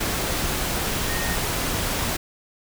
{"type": "tone in noise", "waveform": "sine", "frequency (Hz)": 1851, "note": "A#6", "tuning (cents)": -13, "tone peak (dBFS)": -31, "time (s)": [1.09, 1.36], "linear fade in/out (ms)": 10, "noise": "pink", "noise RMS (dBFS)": -25, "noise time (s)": [0, 2.17], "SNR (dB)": -9, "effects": []}